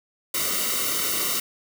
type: noise with comb filter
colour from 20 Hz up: white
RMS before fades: -25 dBFS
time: 0.34-1.4 s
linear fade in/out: 5 ms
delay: 1.2 ms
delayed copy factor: -0.85
effects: none